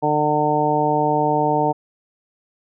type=harmonic tone; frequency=150 Hz; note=D3; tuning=37 cents sharp; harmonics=1 / 2 / 3 / 4 / 5 / 6; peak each=-26 / -24 / -23 / -24 / -21 / -21 dBFS; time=0.02-1.73 s; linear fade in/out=20 ms; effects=none